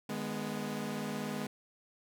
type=chord; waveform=sawtooth; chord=G# minor; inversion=second; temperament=equal with one note detuned; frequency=151.92 / 207.7 / 246.9 Hz; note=D#3 / G#3 / B3; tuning=-41 / 0 / 0 cents; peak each=-39 / -34 / -36 dBFS; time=0.09-1.47 s; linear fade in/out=5 ms; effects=none